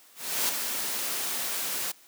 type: noise with ADSR envelope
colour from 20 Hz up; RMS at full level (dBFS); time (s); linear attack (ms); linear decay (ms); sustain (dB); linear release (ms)
white; -25; 0.15-1.92; 340; 4; -6; 9
effects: white hiss -56 dBFS RMS until 2.07 s + high-pass 200 Hz 12 dB/octave